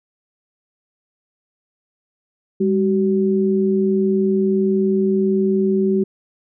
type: tone pair together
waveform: sine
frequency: 201.1 / 379.6 Hz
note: G3 / F#4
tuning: +44 / +44 cents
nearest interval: major seventh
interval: 1100 cents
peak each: -17 dBFS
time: 2.6-6.04 s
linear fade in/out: 10 ms
effects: none